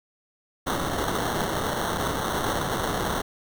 violet noise with sample-and-hold, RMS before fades -27 dBFS, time 0.66-3.22 s, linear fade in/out 10 ms, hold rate 2450 Hz, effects none

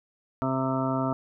harmonic tone, 132 Hz, C3, 16 cents sharp, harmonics 1 / 2 / 3 / 4 / 5 / 7 / 8 / 9 / 10, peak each -31 / -28 / -38 / -40 / -31 / -34 / -44 / -36 / -35 dBFS, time 0.42-1.13 s, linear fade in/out 0 ms, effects none

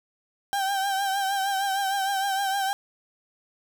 35% pulse tone with vibrato, 784 Hz, G5, in tune, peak -22 dBFS, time 0.53-2.73 s, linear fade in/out 0 ms, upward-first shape triangle, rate 6.5 Hz, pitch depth 55 cents each way, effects none

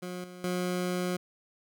20% pulse tone with level steps, 180 Hz, F#3, 47 cents flat, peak -31 / -39 / -24 dBFS, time 0.02-1.17 s, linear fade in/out 10 ms, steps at 0.24 / 0.44 s, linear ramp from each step 2 ms, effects none

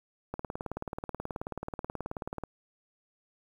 click train, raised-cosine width 1 ms, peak -21 dBFS, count 40, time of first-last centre 0.34-2.437 s, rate 18.6 Hz, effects 9-bit

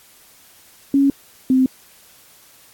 sine tone pair in turn, 277.2 / 259.7 Hz, C#4 / C4, 0 / -13 cents, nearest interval minor second, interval 113 cents, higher first, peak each -11 dBFS, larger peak neither, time 0.94-1.1 / 1.5-1.66 s, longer neither, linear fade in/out 2 ms, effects white hiss -49 dBFS RMS until 2.73 s + AAC 64 kbps

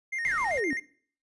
triangle tone with vibrato, 1975.5 Hz, B6, in tune, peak -28 dBFS, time 0.12-0.8 s, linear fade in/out 10 ms, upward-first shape square, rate 7.7 Hz, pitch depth 110 cents each way
pink noise, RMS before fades -47 dBFS, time 0.24-0.61 s, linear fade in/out 20 ms
sine exponential sweep, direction down, 2200 to 261.6 Hz, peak -27 dBFS, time 0.25-0.73 s, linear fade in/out 0 ms
effects noise-tail reverb RT60 0.5 s tail -19 dB re dry + resampled to 24000 Hz

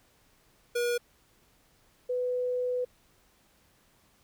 square / sine tone pair in turn, 480.5 / 497.7 Hz, B4 / B4, -48 / +13 cents, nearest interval minor second, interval 61 cents, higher second, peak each -27 dBFS, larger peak neither, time 0.75-0.98 / 2.09-2.85 s, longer second, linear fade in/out 10 ms, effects pink hiss -65 dBFS RMS until 4.23 s

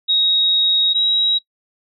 sine tone pair in turn, 3781 / 3840 Hz, A#7 / B7, +24 / -49 cents, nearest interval unison, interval 27 cents, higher second, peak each -13 dBFS, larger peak neither, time 0.08-0.94 / 0.94-1.39 s, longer first, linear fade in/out 20 ms, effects noise-tail reverb RT60 0.1 s tail -22 dB re dry

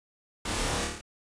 pink noise with echo, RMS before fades -33 dBFS, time 0.45-0.85 s, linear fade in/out 5 ms, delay 27 ms, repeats 6, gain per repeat -2 dB, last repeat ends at 1.012 s, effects resampled to 22050 Hz

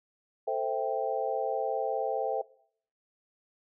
sine chord, A minor seventh, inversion none, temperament equal with one note detuned, 443.8 / 523.3 / 659.3 / 784 Hz, A4 / C5 / E5 / G5, +15 / 0 / 0 / 0 cents, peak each -33 dBFS, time 0.47-2.42 s, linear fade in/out 10 ms, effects noise-tail reverb RT60 0.6 s tail -21 dB re dry

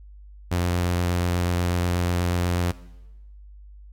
sawtooth tone with vibrato, 88.1 Hz, F2, 16 cents sharp, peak -17 dBFS, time 0.51-2.72 s, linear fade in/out 10 ms, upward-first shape sine, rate 8.3 Hz, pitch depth 13 cents each way, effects noise-tail reverb RT60 1.0 s tail -19 dB re dry + added 50 Hz sine -42 dBFS peak until 3.92 s

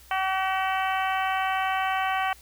harmonic tone, 380.4 Hz, F#4, 48 cents sharp, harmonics 2 / 3 / 4 / 5 / 6 / 7 / 8, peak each -26 / -30 / -32 / -34 / -36 / -37 / -38 dBFS, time 0.11-2.33 s, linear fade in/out 2 ms, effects added 60 Hz sine -53 dBFS peak until 2.41 s + white hiss -53 dBFS RMS until 2.41 s

